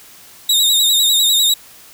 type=tone with vibrato; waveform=sawtooth; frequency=3766 Hz; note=A#7; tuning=17 cents sharp; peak=-8 dBFS; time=0.49-1.54 s; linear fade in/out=5 ms; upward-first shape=sine; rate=10 Hz; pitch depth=71 cents each way; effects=white hiss -42 dBFS RMS until 1.93 s